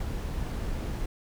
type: noise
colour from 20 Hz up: brown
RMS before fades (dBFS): -32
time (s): 0-1.06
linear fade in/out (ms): 5
effects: none